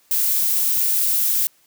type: noise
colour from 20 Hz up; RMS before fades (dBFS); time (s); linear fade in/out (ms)
violet; -19; 0.11-1.47; 2
effects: white hiss -58 dBFS RMS until 1.66 s + high-pass 100 Hz 12 dB/octave